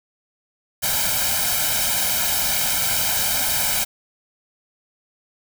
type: noise with comb filter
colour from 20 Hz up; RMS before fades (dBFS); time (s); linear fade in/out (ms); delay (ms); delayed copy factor
white; -21; 0.82-3.85; 20; 1.3; +1
effects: none